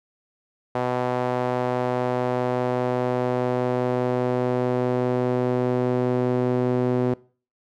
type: tone with band-pass filter sweep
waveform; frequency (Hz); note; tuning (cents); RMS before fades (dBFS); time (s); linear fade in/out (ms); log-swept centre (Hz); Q
sawtooth; 124.9; B2; +20; -23; 0.75-7.14; 5; 700 to 370; 1.4
effects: noise-tail reverb RT60 0.4 s tail -22 dB re dry